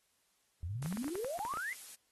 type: exponential sweep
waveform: sine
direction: up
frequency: 77.78 to 2116 Hz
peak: -36 dBFS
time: 0.63-1.73 s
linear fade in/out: 0 ms
type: noise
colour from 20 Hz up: blue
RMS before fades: -48 dBFS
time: 0.82-1.95 s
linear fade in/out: 2 ms
type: clicks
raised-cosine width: 0.5 ms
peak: -30 dBFS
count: 12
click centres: 0.827 / 0.86 / 0.926 / 0.972 / 1.044 / 1.081 / 1.155 / 1.246 / 1.391 / 1.451 / 1.538 / 1.572 s
effects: white hiss -75 dBFS RMS until 2.11 s + AAC 32 kbps